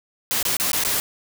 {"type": "noise with dropouts", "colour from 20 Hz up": "white", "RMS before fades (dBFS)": -22, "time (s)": [0.31, 1], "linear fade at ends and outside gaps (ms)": 0, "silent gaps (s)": [[0.428, 0.452], [0.568, 0.599], [0.717, 0.732], [0.837, 0.849]], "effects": []}